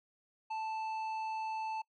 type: tone with tanh clipping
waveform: sine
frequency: 880 Hz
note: A5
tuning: in tune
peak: -37 dBFS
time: 0.5-1.82 s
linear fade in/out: 10 ms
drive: 9 dB
effects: noise-tail reverb RT60 0.1 s tail -24 dB re dry

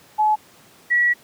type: tone pair in turn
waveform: sine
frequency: 855 / 1931.6 Hz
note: A5 / B6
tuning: -50 / -39 cents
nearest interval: octave + major second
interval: 1411 cents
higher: second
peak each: -14 dBFS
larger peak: neither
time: 0.18-0.36 / 0.9-1.14 s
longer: second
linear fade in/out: 20 ms
effects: pink hiss -50 dBFS RMS until 1.23 s + high-pass 150 Hz 12 dB/octave

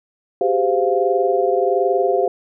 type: tone cluster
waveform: sine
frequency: 383.5 / 404.8 / 518 / 697 Hz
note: G4 / G#4 / C5 / F5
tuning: -38 / -44 / -17 / -4 cents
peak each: -20 dBFS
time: 0.41-2.28 s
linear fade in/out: 2 ms
effects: none

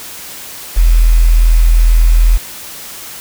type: tone with quantisation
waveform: sine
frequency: 41.2 Hz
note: E1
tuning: in tune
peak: -4 dBFS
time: 0.76-2.38 s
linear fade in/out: 20 ms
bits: 5
effects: white hiss -29 dBFS RMS until 3.2 s

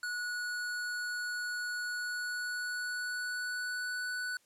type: tone with pitch glide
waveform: square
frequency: 1464 to 1487 Hz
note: F#6 to F#6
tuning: -19 to +8 cents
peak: -35 dBFS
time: 0.03-4.37 s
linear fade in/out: 2 ms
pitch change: +27 cents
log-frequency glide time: 1.87-4.1 s
effects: white hiss -69 dBFS RMS until 4.45 s + low-pass 11000 Hz 12 dB/octave

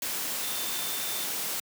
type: tone in noise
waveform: sine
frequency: 3574 Hz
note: A7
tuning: 26 cents sharp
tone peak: -39 dBFS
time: 0.43-1.24 s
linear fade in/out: 2 ms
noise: white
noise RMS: -32 dBFS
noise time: 0.02-1.6 s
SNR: -10 dB
effects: high-pass 150 Hz 12 dB/octave

